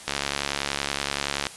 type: click train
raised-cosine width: 0.2 ms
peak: -7 dBFS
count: 99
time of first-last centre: 0.08-1.468 s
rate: 70.6 Hz
effects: white hiss -42 dBFS RMS until 1.56 s + resampled to 24000 Hz